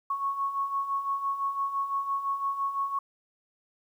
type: beating tone pair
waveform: sine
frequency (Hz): 1100 / 1105.9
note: C#6 / C#6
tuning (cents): -14 / -4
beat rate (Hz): 5.9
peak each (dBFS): -35 / -28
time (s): 0.1-2.99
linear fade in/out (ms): 5
effects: 10-bit